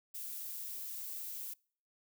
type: noise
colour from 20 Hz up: violet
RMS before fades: -43 dBFS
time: 0.14-1.54 s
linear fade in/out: 10 ms
effects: noise-tail reverb RT60 0.5 s tail -26 dB re dry